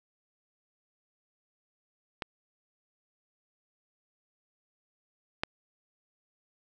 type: clicks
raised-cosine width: 0.3 ms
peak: -17 / -12 dBFS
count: 2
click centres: 2.222 / 5.435 s
effects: none